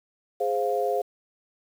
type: chord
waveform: sine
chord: F minor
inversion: first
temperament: equal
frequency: 415.3 / 523.3 / 698.5 Hz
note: Ab4 / C5 / F5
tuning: 0 / 0 / 0 cents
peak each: -27 dBFS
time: 0.4-1.02 s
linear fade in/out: 10 ms
effects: 8-bit